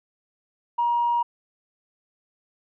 triangle tone with hard clipping, 950 Hz, A#5, 33 cents sharp, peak -20 dBFS, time 0.78-1.23 s, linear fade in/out 10 ms, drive 4 dB, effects resampled to 8000 Hz

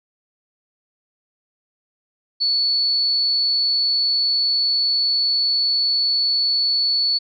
sine tone, 4435 Hz, C#8, in tune, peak -16 dBFS, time 2.4-7.19 s, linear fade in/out 20 ms, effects none

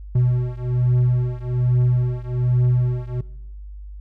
triangle beating tone pair, 123.47 / 124.67 Hz, B2 / B2, 0 / +17 cents, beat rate 1.2 Hz, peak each -17 / -18 dBFS, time 0.15-3.21 s, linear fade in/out 5 ms, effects noise-tail reverb RT60 0.9 s tail -20 dB re dry + added 50 Hz sine -33 dBFS peak until 4 s

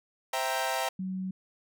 sawtooth chord, C dominant seventh, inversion none, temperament equal, 523.3 / 659.3 / 784 / 932.3 Hz, C5 / E5 / G5 / Bb5, 0 / 0 / 0 / 0 cents, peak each -32 / -30 / -29 / -30 dBFS, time 0.33-0.89 s, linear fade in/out 5 ms
sine tone, 187.6 Hz, F#3, 24 cents sharp, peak -31 dBFS, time 0.99-1.31 s, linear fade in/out 5 ms
effects none

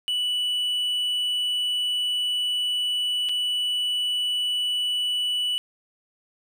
triangle tone with dropouts, 2960 Hz, F#7, in tune, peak -21 dBFS, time 0.08-5.58 s, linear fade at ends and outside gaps 0 ms, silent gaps 3.288-3.293 s, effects none

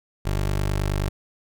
20% pulse tone, 49.51 Hz, G1, 18 cents sharp, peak -17 dBFS, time 0.25-1.09 s, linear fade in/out 10 ms, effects none

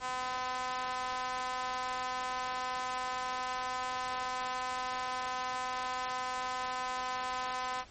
sawtooth tone with high-pass filter, 254 Hz, B3, 49 cents sharp, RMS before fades -36 dBFS, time 0-7.85 s, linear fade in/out 50 ms, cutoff 920 Hz, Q 2.9, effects pink hiss -56 dBFS RMS until 7.9 s + MP3 32 kbps

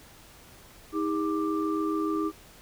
sine tone cluster, 317.1 / 404.1 / 1181 Hz, D#4 / G#4 / D6, +33 / -47 / +9 cents, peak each -27 / -32 / -33 dBFS, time 0.92-2.32 s, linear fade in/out 50 ms, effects pink hiss -52 dBFS RMS until 2.61 s

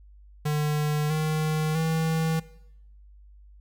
square tone with pitch steps, 150 / 155.47 / 161.14 Hz, D3 / D#3 / E3, +37 / -1 / -39 cents, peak -24 dBFS, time 0.45-2.4 s, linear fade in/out 10 ms, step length 650 ms, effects noise-tail reverb RT60 0.8 s tail -19 dB re dry + added 50 Hz sine -48 dBFS peak until 3.6 s

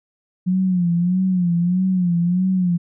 sine tone with vibrato, 179.3 Hz, F3, 46 cents sharp, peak -15 dBFS, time 0.46-2.78 s, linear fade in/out 20 ms, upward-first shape sine, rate 1.6 Hz, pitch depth 85 cents each way, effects none

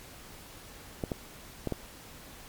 clicks, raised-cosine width 2 ms, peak -17 dBFS, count 4, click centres 1.038 / 1.118 / 1.673 / 1.723 s, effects pink hiss -49 dBFS RMS until 2.48 s + MP3 96 kbps

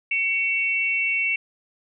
sine tone pair together, 2240 / 2698 Hz, C#7 / E7, +18 / +40 cents, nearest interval minor third, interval 322 cents, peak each -23 dBFS, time 0.11-1.36 s, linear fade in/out 5 ms, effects none

